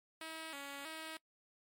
5% pulse tone with pitch steps, 320.7 / 280.5 / 318.6 Hz, E4 / C#4 / D#4, -48 / +21 / +41 cents, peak -33 dBFS, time 0.21-1.17 s, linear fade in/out 2 ms, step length 320 ms, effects noise-tail reverb RT60 0.1 s tail -23 dB re dry + MP3 64 kbps

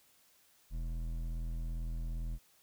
triangle tone with hard clipping, 41.2 Hz, E1, in tune, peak -37 dBFS, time 0.7-2.39 s, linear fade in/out 50 ms, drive 14 dB, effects white hiss -67 dBFS RMS until 2.62 s

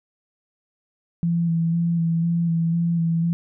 sine tone with vibrato, 167.6 Hz, E3, 29 cents sharp, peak -18 dBFS, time 1.23-3.33 s, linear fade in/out 0 ms, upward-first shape square, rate 2 Hz, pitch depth 19 cents each way, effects none

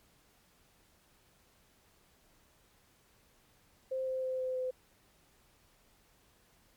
sine tone with pitch steps, 523 / 520 / 517 / 514 / 511.1 Hz, C5 / C5 / C5 / C5 / C5, -1 / -11 / -21 / -31 / -41 cents, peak -32 dBFS, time 3.91-4.71 s, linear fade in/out 10 ms, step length 160 ms, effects pink hiss -67 dBFS RMS until 6.76 s + MP3 96 kbps

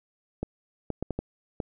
clicks, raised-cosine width 2 ms, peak -16 dBFS, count 6, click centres 0.43 / 0.903 / 1.026 / 1.107 / 1.19 / 1.602 s, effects none

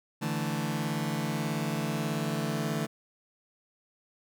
sawtooth chord, D suspended second, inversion none, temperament just, 146.83 / 165.19 / 220.2 Hz, D3 / E3 / A3, 0 / +4 / +2 cents, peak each -29 / -30 / -29 dBFS, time 0.21-2.87 s, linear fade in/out 20 ms, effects none

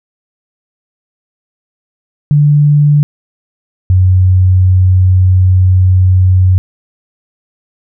sine tone pair in turn, 146.83 / 92.5 Hz, D3 / F#2, 0 / 0 cents, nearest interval minor sixth, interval 800 cents, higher first, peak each -4 dBFS, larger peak neither, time 2.31-3.03 / 3.9-6.58 s, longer second, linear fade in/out 0 ms, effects none

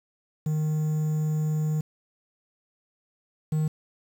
triangle tone pair in turn, 154 / 154.76 Hz, D#3 / D#3, -17 / -9 cents, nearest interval unison, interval 8 cents, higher second, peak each -21 / -20 dBFS, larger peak second, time 0.46-1.81 / 3.52-3.68 s, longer first, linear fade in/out 5 ms, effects 8-bit

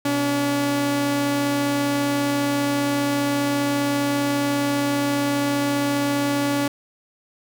sawtooth tone pair together, 125.15 / 285.2 Hz, B2 / C#4, +23 / +49 cents, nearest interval octave + major second, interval 1426 cents, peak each -26 / -16 dBFS, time 0.05-6.68 s, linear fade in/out 5 ms, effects none

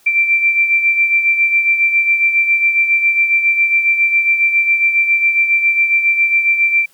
sine beating tone pair, 2349 / 2356.3 Hz, D7 / D7, 0 / +5 cents, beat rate 7.3 Hz, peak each -11 / -19 dBFS, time 0.06-6.86 s, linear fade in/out 10 ms, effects white hiss -52 dBFS RMS until 6.93 s

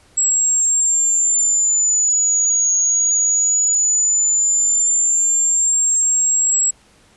sine linear two-way sweep, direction down then up, 7690 to 6645 to 7690 Hz, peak -13 dBFS, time 0.17-6.71 s, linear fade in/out 10 ms, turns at 2.74 s, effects pink hiss -52 dBFS RMS until 7.16 s + resampled to 24000 Hz

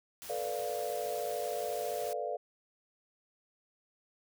white noise, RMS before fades -46 dBFS, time 0.22-2.13 s, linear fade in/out 0 ms
sine chord, B half-diminished seventh, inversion third, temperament equal, 440 / 493.9 / 587.3 / 698.5 Hz, A4 / B4 / D5 / F5, 0 / 0 / 0 / 0 cents, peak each -40 / -39 / -38 / -38 dBFS, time 0.29-2.37 s, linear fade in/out 10 ms
effects none

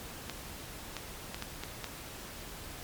clicks, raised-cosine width 0.2 ms, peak -19 dBFS, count 6, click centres 0.297 / 0.967 / 1.345 / 1.424 / 1.636 / 1.843 s, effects pink hiss -45 dBFS RMS until 2.83 s + MP3 96 kbps

